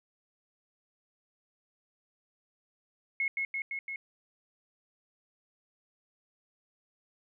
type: tone with echo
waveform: sine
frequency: 2174 Hz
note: C#7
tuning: 34 cents flat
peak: -27 dBFS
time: 3.2-3.28 s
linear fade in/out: 2 ms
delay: 170 ms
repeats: 4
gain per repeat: -2 dB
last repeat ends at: 3.96 s
effects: none